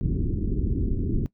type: low-pass noise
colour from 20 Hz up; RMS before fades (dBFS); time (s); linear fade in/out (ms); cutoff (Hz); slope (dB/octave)
pink; -25; 0.01-1.26; 0; 370; 48
effects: noise-tail reverb RT60 0.1 s tail -19 dB re dry